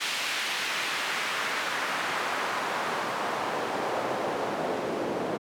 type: noise with band-pass filter sweep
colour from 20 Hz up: pink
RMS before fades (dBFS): -30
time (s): 0-5.38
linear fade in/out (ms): 20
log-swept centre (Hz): 2900 to 420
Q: 1
effects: high-pass 150 Hz 12 dB/octave